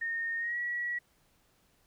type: tone with pitch glide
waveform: sine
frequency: 1839 to 1927.1 Hz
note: A#6 to B6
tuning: -24 to -43 cents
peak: -31 dBFS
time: 0.01-0.99 s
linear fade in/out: 10 ms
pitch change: +81 cents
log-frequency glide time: 0.38-0.58 s
effects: pink hiss -69 dBFS RMS until 1.86 s